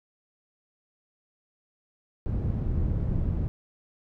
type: low-pass noise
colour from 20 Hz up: white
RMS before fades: -27 dBFS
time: 2.26-3.48 s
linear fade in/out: 0 ms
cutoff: 110 Hz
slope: 12 dB/octave
effects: none